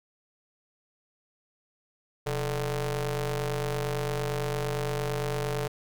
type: ring-modulated tone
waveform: sawtooth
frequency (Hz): 153.2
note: D#3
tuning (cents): -27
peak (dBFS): -21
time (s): 2.26-5.68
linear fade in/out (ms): 10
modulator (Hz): 282
effects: none